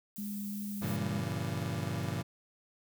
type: noise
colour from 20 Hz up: violet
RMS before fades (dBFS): -46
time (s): 0.16-0.96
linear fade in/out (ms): 0
type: tone with vibrato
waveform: sine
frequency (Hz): 204.5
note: G#3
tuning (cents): -26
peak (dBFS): -36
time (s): 0.18-1.22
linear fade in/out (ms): 5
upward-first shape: sine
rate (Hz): 2.8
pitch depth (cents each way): 10
type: chord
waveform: 35% pulse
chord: G diminished seventh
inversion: none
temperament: just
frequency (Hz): 98 / 117.6 / 141.12 / 169.34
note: G2 / Bb2 / Db3 / Fb3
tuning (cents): 0 / +16 / +31 / +47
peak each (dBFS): -37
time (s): 0.81-2.23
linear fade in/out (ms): 20
effects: none